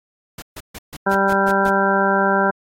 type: noise bursts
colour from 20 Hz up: pink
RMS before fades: -33 dBFS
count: 8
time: 0.38-1.696 s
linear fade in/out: 5 ms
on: 42 ms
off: 140 ms
type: harmonic tone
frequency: 196 Hz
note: G3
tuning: in tune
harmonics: 1 / 2 / 3 / 4 / 5 / 7 / 8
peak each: -22 / -22 / -22 / -22 / -22 / -22 / -22 dBFS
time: 1.06-2.51 s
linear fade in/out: 10 ms
effects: AAC 48 kbps